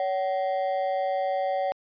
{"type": "ring-modulated tone", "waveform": "triangle", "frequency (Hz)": 660, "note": "E5", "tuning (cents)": 2, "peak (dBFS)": -19, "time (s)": [0, 1.72], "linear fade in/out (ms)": 0, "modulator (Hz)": 97, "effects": ["resampled to 11025 Hz"]}